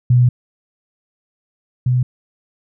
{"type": "tone pair in turn", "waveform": "sine", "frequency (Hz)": [123.47, 125.48], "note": ["B2", "B2"], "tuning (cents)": [0, 28], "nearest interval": "unison", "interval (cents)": 28, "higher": "second", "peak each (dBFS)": [-8, -12], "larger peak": "first", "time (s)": [[0.1, 0.29], [1.86, 2.03]], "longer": "first", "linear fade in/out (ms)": 5, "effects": []}